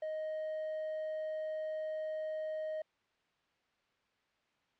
triangle tone with quantisation, 624 Hz, D#5, 5 cents sharp, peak -34 dBFS, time 0.02-2.82 s, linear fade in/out 5 ms, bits 10, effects white hiss -75 dBFS RMS until 4.79 s + low-pass 3000 Hz 12 dB/octave

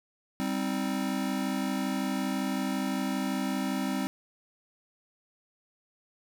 square chord, C minor, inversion second, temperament just, 196.22 / 261.6 / 314 Hz, G3 / C4 / Eb4, +2 / 0 / +16 cents, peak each -33 / -32 / -37 dBFS, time 0.4-4.07 s, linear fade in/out 0 ms, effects none

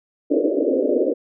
pink band-pass noise, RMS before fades -19 dBFS, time 0.3-1.14 s, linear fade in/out 20 ms, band 260 to 600 Hz, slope 96 dB/octave, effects none

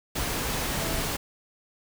sine tone in noise, 659.3 Hz, E5, in tune, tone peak -38 dBFS, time 0.77-1.01 s, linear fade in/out 10 ms, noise pink, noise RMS -29 dBFS, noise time 0.15-1.17 s, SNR -12 dB, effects none

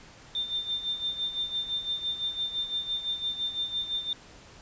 sine tone with tremolo, 3593 Hz, A7, 36 cents sharp, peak -26 dBFS, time 0.35-4.13 s, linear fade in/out 2 ms, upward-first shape sine, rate 5.9 Hz, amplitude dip 70%, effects pink hiss -51 dBFS RMS until 4.61 s + resampled to 16000 Hz

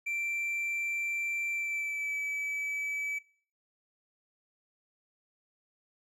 triangle tone with pitch glide, 2349 to 2297 Hz, D7 to D7, 0 to -39 cents, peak -30 dBFS, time 0.06-3.19 s, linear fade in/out 10 ms, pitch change -39 cents, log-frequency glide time 1.51-2.18 s, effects noise-tail reverb RT60 0.5 s tail -20 dB re dry

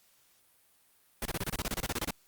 pink noise bursts, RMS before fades -33 dBFS, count 15, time 1.22-2.108 s, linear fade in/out 2 ms, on 34 ms, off 27 ms, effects white hiss -66 dBFS RMS until 2.27 s + Opus 48 kbps

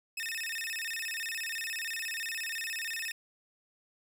sawtooth tone with vibrato, 2168 Hz, C#7, 39 cents flat, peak -31 dBFS, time 0.17-3.12 s, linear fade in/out 5 ms, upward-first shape square, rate 17 Hz, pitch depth 300 cents each way, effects none

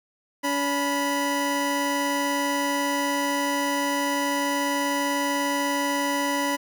25% pulse tone pair together, 283.9 / 983.5 Hz, C#4 / B5, +41 / -7 cents, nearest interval octave + minor seventh, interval 2152 cents, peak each -22 dBFS, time 0.43-6.57 s, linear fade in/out 20 ms, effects none

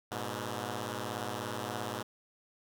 5% pulse beating tone pair, 103.83 / 120.83 Hz, G#2 / B2, 0 / -37 cents, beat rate 17 Hz, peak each -27 dBFS, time 0.11-2.03 s, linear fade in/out 10 ms, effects none

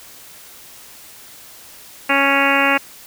harmonic tone, 277.2 Hz, C#4, in tune, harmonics 1 / 2 / 3 / 4 / 5 / 6 / 7 / 8 / 9 / 10, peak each -22 / -22 / -22 / -22 / -22 / -22 / -22 / -22 / -22 / -22 dBFS, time 2.09-2.78 s, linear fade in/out 10 ms, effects white hiss -41 dBFS RMS until 3.06 s

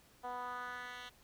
10% pulse tone with band-pass filter sweep, 246.9 Hz, B3, in tune, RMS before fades -44 dBFS, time 0.23-1.1 s, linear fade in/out 20 ms, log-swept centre 770 to 2800 Hz, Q 2.2, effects pink hiss -65 dBFS RMS until 1.23 s

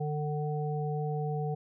harmonic tone, 149.7 Hz, D3, 33 cents sharp, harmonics 1 / 3 / 5, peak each -31 / -36 / -38 dBFS, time 0-1.55 s, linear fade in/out 10 ms, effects none

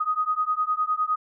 sine beating tone pair, 1244.5 / 1254.3 Hz, D#6 / D#6, 0 / +14 cents, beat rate 9.8 Hz, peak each -25 dBFS, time 0-1.16 s, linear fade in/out 10 ms, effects none

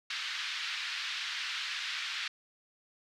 white band-pass noise, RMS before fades -37 dBFS, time 0.1-2.28 s, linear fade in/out 5 ms, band 1400 to 4200 Hz, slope 24 dB/octave, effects none

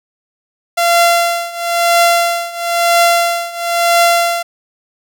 sawtooth tone with tremolo, 686 Hz, F5, 31 cents flat, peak -3 dBFS, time 0.77-4.43 s, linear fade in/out 10 ms, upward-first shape triangle, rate 1 Hz, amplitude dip 90%, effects none

